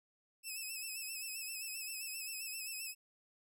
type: tone with vibrato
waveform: 10% pulse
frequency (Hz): 2600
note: E7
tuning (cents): -24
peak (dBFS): -33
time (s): 0.43-2.95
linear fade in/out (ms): 50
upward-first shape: sine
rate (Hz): 7.6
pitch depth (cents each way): 59
effects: none